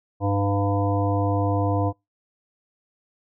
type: harmonic tone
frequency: 100 Hz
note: G2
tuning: 35 cents sharp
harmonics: 1 / 3 / 5 / 7 / 9 / 10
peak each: -22 / -26 / -28 / -28 / -33 / -33 dBFS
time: 0.2-1.93 s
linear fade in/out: 50 ms
effects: noise-tail reverb RT60 0.2 s tail -26 dB re dry